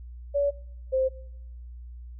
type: tone pair in turn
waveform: sine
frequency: 569 / 523.8 Hz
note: C#5 / C5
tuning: +45 / +2 cents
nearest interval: minor second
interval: 143 cents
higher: first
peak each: -21 dBFS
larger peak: neither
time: 0.34-0.51 / 0.92-1.09 s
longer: neither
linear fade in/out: 20 ms
effects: noise-tail reverb RT60 0.9 s tail -24 dB re dry + added 60 Hz sine -39 dBFS peak until 2.19 s